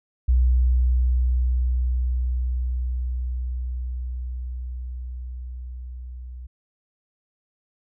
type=tone with level ramp; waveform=sine; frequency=62.1 Hz; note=B1; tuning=10 cents sharp; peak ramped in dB=-14 to -34 dBFS; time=0.28-6.47 s; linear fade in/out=10 ms; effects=none